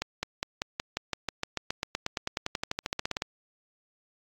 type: accelerating click train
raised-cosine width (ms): 0.2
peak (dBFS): -12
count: 29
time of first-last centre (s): 0.02-3.221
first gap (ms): 210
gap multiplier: 0.95
effects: AAC 64 kbps